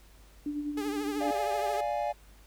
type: tone with tremolo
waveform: sine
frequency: 293.7 Hz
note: D4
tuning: in tune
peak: -29 dBFS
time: 0.46-1.31 s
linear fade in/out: 2 ms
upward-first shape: sine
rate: 10 Hz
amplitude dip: 50%
type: tone with vibrato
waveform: sawtooth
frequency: 412.6 Hz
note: G#4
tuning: 11 cents flat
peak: -31 dBFS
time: 0.77-1.81 s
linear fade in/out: 5 ms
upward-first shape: triangle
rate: 13 Hz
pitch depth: 91 cents each way
type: chord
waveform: triangle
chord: D diminished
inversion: none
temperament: equal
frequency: 587.3 / 698.5 / 830.6 Hz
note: D5 / F5 / Ab5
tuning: 0 / 0 / 0 cents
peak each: -31 dBFS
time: 1.2-2.13 s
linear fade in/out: 20 ms
effects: added 50 Hz sine -54 dBFS peak until 2.46 s + pink hiss -60 dBFS RMS until 2.46 s